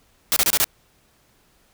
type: noise bursts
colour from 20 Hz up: white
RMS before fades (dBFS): -18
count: 5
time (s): 0.32-0.643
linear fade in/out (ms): 0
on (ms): 43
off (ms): 27
effects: pink hiss -60 dBFS RMS until 1.73 s